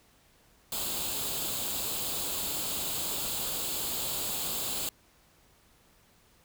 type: noise with comb filter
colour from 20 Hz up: white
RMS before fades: -33 dBFS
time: 0.72-4.89 s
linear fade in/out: 2 ms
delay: 0.26 ms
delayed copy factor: +0.65
effects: pink hiss -63 dBFS RMS until 6.44 s